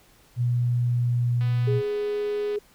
sine tone with pitch glide, 121.5 to 120.73 Hz, B2 to B2, -28 to -39 cents, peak -20 dBFS, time 0.36-1.82 s, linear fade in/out 50 ms, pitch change -11 cents, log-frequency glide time 0.72-1.44 s
click train, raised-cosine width 0.3 ms, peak -28 dBFS, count 287, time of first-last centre 1.41-2.559 s, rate 249 Hz
sine tone, 415.3 Hz, G#4, in tune, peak -24 dBFS, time 1.67-2.59 s, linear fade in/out 10 ms
effects pink hiss -57 dBFS RMS until 2.74 s

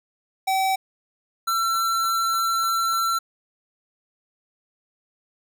square tone pair in turn, 766 / 1348.3 Hz, G5 / E6, -40 / +39 cents, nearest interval minor seventh, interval 979 cents, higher second, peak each -20 / -21 dBFS, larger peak first, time 0.47-0.76 / 1.47-3.19 s, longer second, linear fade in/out 10 ms, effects none

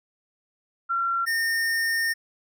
sine / square tone pair in turn, 1367 / 1825.6 Hz, F6 / A#6, -37 / -37 cents, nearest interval perfect fourth, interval 500 cents, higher second, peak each -22 / -23 dBFS, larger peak first, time 0.89-1.26 / 1.26-2.14 s, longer second, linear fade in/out 20 ms, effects none

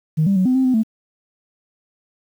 sine tone with pitch steps, 156.5 / 197.1 / 185.9 / 254.8 / 262.1 / 255.8 / 221.2 Hz, D#3 / G3 / F#3 / C4 / C4 / C4 / A3, +10 / +10 / +8 / -46 / +3 / -39 / +9 cents, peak -12 dBFS, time 0.17-0.835 s, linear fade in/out 20 ms, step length 95 ms, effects tanh soft clip ceiling -9 dBFS + 8-bit

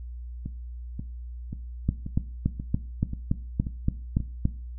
two click trains, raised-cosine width 5 ms, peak -20 / -10 dBFS, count 8 / 10, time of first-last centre 0.46-4.203 / 1.89-4.454 s, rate 1.87 / 3.51 Hz, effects noise-tail reverb RT60 0.4 s tail -17 dB re dry + added 60 Hz sine -35 dBFS peak until 4.78 s

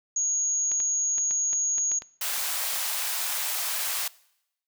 sine tone, 6650 Hz, G#8, 1 cent sharp, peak -23 dBFS, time 0.16-1.99 s, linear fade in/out 5 ms
clicks, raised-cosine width 0.2 ms, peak -22 dBFS, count 10, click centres 0.717 / 0.802 / 1.182 / 1.31 / 1.531 / 1.782 / 1.917 / 2.021 / 2.381 / 2.733 s
white high-pass noise, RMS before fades -29 dBFS, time 2.21-4.08 s, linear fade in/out 5 ms, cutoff 630 Hz, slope 24 dB/octave
effects noise-tail reverb RT60 0.8 s tail -22 dB re dry

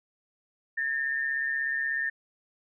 sine tone pair together, 1671.4 / 1808 Hz, G#6 / A6, +11 / +47 cents, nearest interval minor second, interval 136 cents, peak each -35 / -27 dBFS, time 0.77-2.1 s, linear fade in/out 10 ms, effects none

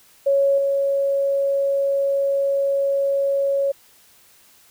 sine tone with level steps, 554.4 Hz, C#5, in tune, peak -14 / -17 dBFS, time 0.26-3.72 s, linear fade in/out 10 ms, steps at 0.58 s, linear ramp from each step 2 ms, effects white hiss -53 dBFS RMS until 4.7 s

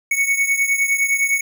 square beating tone pair, 2217 / 2226.8 Hz, C#7 / C#7, 0 / +7 cents, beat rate 9.8 Hz, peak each -18 / -22 dBFS, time 0.11-1.41 s, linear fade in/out 5 ms, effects none

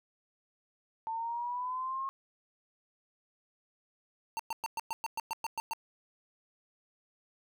sine linear sweep, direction up, 890 to 1084 Hz, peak -33 dBFS, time 1.07-2.09 s, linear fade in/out 0 ms
square tone bursts, 906 Hz, A#5, 50 cents flat, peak -33 dBFS, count 11, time 4.37-5.734 s, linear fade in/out 0 ms, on 24 ms, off 110 ms
effects none

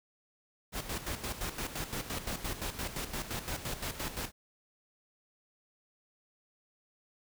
pink noise with tremolo, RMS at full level -36 dBFS, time 0.72-4.32 s, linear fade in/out 50 ms, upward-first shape square, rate 5.8 Hz, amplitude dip 65%, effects none

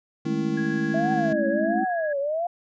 square tone, 155.56 Hz, D#3, in tune, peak -31 dBFS, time 0.25-1.33 s, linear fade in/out 5 ms
sine chord, A major seventh, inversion third, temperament just, 206.2 / 220 / 275 / 330 Hz, G#3 / A3 / C#4 / E4, -12 / 0 / -14 / +2 cents, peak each -31 / -28 / -30 / -27 dBFS, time 0.25-1.85 s, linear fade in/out 20 ms
sine tone with tremolo, 1661.2 Hz, G#6, in tune, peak -30 dBFS, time 0.57-2.13 s, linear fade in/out 5 ms, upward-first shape sine, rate 15 Hz, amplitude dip 40%
sine tone with vibrato, 647 Hz, E5, 32 cents flat, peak -23 dBFS, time 0.94-2.47 s, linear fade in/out 5 ms, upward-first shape triangle, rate 1.4 Hz, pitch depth 290 cents each way
effects resampled to 16000 Hz

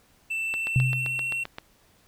triangle tone with pitch glide, 2665 to 2719 Hz, E7 to F7, +18 to -47 cents, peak -25 dBFS, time 0.3-1.44 s, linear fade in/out 10 ms, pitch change +35 cents, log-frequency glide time 0.46-1.21 s
click train, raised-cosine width 0.3 ms, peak -18 dBFS, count 9, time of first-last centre 0.54-1.584 s, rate 7.66 Hz
sine tone with exponential decay, 128.1 Hz, C3, 36 cents flat, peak -16 dBFS, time 0.76-1.45 s, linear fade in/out 0 ms, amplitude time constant 150 ms
effects pink hiss -61 dBFS RMS until 2.07 s

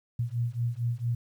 sine beating tone pair, 116.7 / 121.1 Hz, A#2 / B2, +2 / -34 cents, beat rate 4.4 Hz, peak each -30 dBFS, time 0.19-1.15 s, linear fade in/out 5 ms, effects 10-bit

